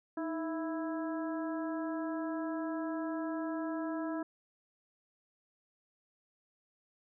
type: harmonic tone with a mistuned harmonic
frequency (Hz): 329.6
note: E4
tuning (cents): 0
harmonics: 1 / 2 / 3 / 4 / 5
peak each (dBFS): -35 / -41 / -45 / -47 / -49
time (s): 0.17-4.23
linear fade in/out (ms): 5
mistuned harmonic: 1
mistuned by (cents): -73
effects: none